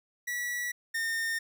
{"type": "tone pair in turn", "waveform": "45% pulse", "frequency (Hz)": [1942, 1823], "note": ["B6", "A#6"], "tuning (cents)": [-30, -39], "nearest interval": "minor second", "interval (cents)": 109, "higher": "first", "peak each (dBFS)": [-31, -29], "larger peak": "second", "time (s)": [[0.27, 0.72], [0.94, 1.39]], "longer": "neither", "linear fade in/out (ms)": 10, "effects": []}